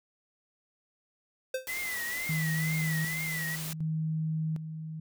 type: tone with exponential decay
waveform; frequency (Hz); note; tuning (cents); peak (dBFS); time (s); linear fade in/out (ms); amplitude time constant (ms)
square; 519; C5; -14; -27; 1.54-1.7; 5; 34
type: noise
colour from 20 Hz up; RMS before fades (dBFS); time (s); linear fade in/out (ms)
white; -39; 1.67-3.73; 0
type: tone with vibrato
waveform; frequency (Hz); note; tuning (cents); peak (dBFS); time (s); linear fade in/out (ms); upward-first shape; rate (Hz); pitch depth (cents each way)
sine; 1996; B6; +18; -33; 1.68-3.56; 10; triangle; 2.1; 120
type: tone with tremolo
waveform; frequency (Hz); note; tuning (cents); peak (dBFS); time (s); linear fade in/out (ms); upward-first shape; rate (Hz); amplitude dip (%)
sine; 158.1; D#3; +28; -28; 2.29-5; 5; square; 0.66; 60
effects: none